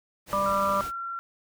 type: noise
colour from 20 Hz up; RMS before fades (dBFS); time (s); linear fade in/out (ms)
pink; -40; 0.26-0.92; 50
type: harmonic tone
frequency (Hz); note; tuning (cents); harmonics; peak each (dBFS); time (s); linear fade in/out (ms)
197.3; G3; +11; 1 / 3 / 5 / 6; -35 / -28 / -30 / -25; 0.33-0.81; 0
type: tone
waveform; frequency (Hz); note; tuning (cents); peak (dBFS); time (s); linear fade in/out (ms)
sine; 1366; F6; -39; -31; 0.46-1.19; 0
effects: none